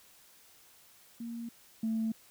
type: tone pair in turn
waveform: sine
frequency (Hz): 233.1 / 222.7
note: A#3 / A3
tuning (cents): 0 / +21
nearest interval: minor second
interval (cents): 79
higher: first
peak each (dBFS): -37 / -28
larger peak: second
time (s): 1.2-1.49 / 1.83-2.12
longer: neither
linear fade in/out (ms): 5
effects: tanh soft clip ceiling -25 dBFS + white hiss -60 dBFS RMS until 2.3 s